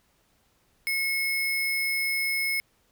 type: tone with sample-and-hold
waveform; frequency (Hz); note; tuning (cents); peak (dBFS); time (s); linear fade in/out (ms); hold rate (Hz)
sine; 2175; C#7; -33; -24; 0.87-2.6; 0; 7350
effects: pink hiss -67 dBFS RMS until 2.91 s